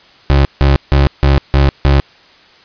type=tone bursts; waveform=30% pulse; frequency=69.3 Hz; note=C#2; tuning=in tune; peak=-4 dBFS; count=6; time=0.3-2 s; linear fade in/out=0 ms; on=150 ms; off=160 ms; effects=white hiss -44 dBFS RMS until 2.64 s + resampled to 11025 Hz